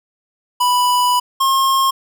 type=tone pair in turn; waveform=square; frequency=987.8 / 1073.7 Hz; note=B5 / C6; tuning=0 / +44 cents; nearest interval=minor second; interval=144 cents; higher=second; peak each=-13 dBFS; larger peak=neither; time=0.6-1.2 / 1.4-1.91 s; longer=first; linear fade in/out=10 ms; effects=none